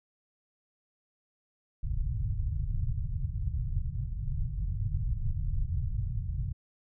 pink low-pass noise, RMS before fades -31 dBFS, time 1.83-6.53 s, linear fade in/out 10 ms, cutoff 140 Hz, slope 48 dB/octave, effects none

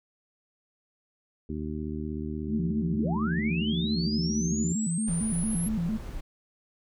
harmonic tone, 76.5 Hz, D#2, 29 cents flat, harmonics 1 / 2 / 3 / 4 / 5, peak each -36 / -38 / -35 / -38 / -40 dBFS, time 1.49-4.73 s, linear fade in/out 5 ms
sine tone with vibrato, 192.8 Hz, G3, 28 cents flat, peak -26 dBFS, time 2.48-5.98 s, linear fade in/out 20 ms, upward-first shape square, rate 4.4 Hz, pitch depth 220 cents each way
sine linear sweep, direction up, 43.22 to 11310 Hz, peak -33 dBFS, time 2.94-5.69 s, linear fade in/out 20 ms
brown noise, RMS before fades -37 dBFS, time 5.07-6.21 s, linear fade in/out 10 ms
effects none

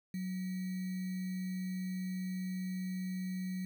sine tone with sample-and-hold, 185 Hz, F#3, in tune, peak -35 dBFS, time 0.14-3.65 s, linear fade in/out 2 ms, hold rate 2100 Hz, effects none

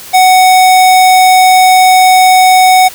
square tone, 744 Hz, F#5, 9 cents sharp, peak -3 dBFS, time 0.13-2.89 s, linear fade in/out 20 ms, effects white hiss -29 dBFS RMS until 2.94 s

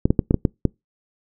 clicks, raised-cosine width 3 ms, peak -3 dBFS, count 7, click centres 0.055 / 0.105 / 0.192 / 0.309 / 0.343 / 0.452 / 0.653 s, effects noise-tail reverb RT60 0.2 s tail -26 dB re dry

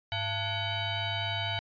sine tone with frequency modulation, 1467 Hz, F#6, 15 cents flat, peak -29 dBFS, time 0.12-1.59 s, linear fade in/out 0 ms, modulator 785 Hz, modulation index 3, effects resampled to 11025 Hz

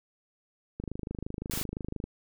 click train, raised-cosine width 3 ms, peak -22 dBFS, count 33, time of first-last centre 0.8-2.04 s, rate 25.8 Hz
white noise, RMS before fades -35 dBFS, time 1.51-1.63 s, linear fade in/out 0 ms
effects none

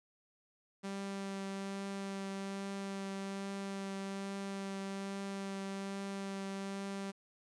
sawtooth tone with vibrato, 196 Hz, G3, in tune, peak -35 dBFS, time 0.83-7.12 s, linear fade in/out 20 ms, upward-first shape triangle, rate 1.2 Hz, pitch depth 11 cents each way, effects resampled to 22050 Hz + 11-bit

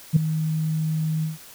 sine tone with ADSR envelope, 157.6 Hz, D#3, 23 cents sharp, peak -8 dBFS, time 0.13-1.38 s, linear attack 33 ms, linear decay 7 ms, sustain -13 dB, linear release 150 ms, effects tanh soft clip ceiling -8 dBFS + white hiss -45 dBFS RMS until 1.54 s

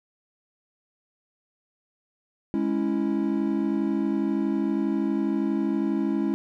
triangle chord, C# minor, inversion second, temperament equal, 207.7 / 277.2 / 329.6 Hz, G#3 / C#4 / E4, 0 / 0 / 0 cents, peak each -25 dBFS, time 2.54-6.34 s, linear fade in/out 0 ms, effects none

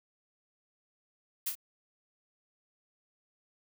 blue noise with echo, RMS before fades -32 dBFS, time 1.46-1.5 s, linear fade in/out 10 ms, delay 27 ms, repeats 2, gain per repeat -5 dB, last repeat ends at 1.554 s, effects none

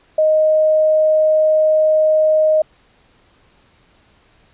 sine tone, 622.3 Hz, D#5, in tune, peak -10 dBFS, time 0.18-2.62 s, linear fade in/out 5 ms, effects pink hiss -54 dBFS RMS until 4.53 s + resampled to 8000 Hz

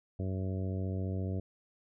harmonic tone, 94.5 Hz, F#2, 37 cents sharp, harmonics 1 / 2 / 3 / 4 / 5 / 6 / 7, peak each -33 / -39 / -43 / -45 / -47 / -49 / -50 dBFS, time 0.19-1.4 s, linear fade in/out 5 ms, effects none

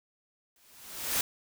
white noise with exponential growth, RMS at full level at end -26 dBFS, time 0.56-1.21 s, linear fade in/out 2 ms, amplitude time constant 140 ms, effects none

